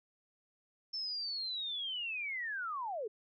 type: linear sweep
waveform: sine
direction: down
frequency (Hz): 5350 to 395.9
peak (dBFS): -36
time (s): 0.93-3.08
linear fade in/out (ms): 10
effects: none